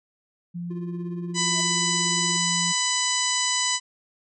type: tone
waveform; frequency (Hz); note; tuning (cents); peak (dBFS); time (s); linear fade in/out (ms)
sine; 173.4; F3; -12; -29; 0.54-2.73; 20
type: tone with tremolo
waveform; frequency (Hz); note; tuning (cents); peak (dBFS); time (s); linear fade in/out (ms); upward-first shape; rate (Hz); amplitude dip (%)
triangle; 349.2; F4; 0; -30; 0.7-2.37; 10; triangle; 17; 80
type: harmonic tone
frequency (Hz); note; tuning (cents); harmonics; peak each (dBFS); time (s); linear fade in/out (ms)
997; B5; +16; 1 / 2 / 3 / 4 / 5 / 6 / 7 / 8; -30 / -30 / -30 / -30 / -30 / -30 / -30 / -30; 1.34-3.8; 50
type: tone with exponential growth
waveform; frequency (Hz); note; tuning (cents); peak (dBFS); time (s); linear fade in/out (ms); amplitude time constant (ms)
square; 647; E5; -32; -35; 1.46-1.61; 5; 32
effects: none